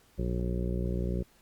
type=harmonic tone; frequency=60.4 Hz; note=B1; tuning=38 cents flat; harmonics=1 / 2 / 3 / 4 / 5 / 6 / 7 / 8 / 9; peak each=-31 / -36 / -34 / -43 / -45 / -39 / -42 / -48 / -44 dBFS; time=0.18-1.23 s; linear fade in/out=10 ms; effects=pink hiss -63 dBFS RMS until 1.41 s + Opus 48 kbps